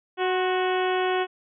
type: harmonic tone with a mistuned harmonic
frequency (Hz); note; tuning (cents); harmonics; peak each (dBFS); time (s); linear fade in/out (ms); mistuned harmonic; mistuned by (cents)
370; F#4; 0; 1 / 2 / 3 / 4 / 5 / 6 / 7 / 8 / 9; -24 / -27 / -32 / -33 / -35 / -39 / -37 / -38 / -40; 0.17-1.27; 50; 3; -44
effects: none